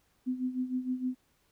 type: tone with tremolo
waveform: sine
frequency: 254.3 Hz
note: C4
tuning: 49 cents flat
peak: -27 dBFS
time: 0.26-1.15 s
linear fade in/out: 20 ms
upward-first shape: sine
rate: 6.5 Hz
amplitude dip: 75%
effects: pink hiss -71 dBFS RMS until 1.51 s